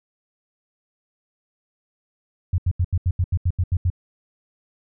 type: tone bursts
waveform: sine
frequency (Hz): 89.2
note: F2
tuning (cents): +37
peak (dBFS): -16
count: 11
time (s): 2.53-3.902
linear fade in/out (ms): 5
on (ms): 52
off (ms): 80
effects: none